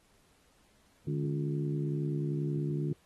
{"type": "harmonic tone with a mistuned harmonic", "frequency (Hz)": 70.5, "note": "C#2", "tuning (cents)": 30, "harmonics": [2, 3, 4, 5, 6], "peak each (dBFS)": [-31, -42, -39, -38, -48], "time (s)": [1.07, 2.93], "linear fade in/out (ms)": 5, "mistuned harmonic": 2, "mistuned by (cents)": 98, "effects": ["pink hiss -67 dBFS RMS until 3.05 s", "AAC 32 kbps"]}